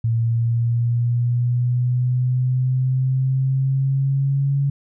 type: exponential sweep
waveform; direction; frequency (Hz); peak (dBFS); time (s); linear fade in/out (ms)
sine; up; 114.4 to 140.2; -16; 0.04-4.7; 5
effects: none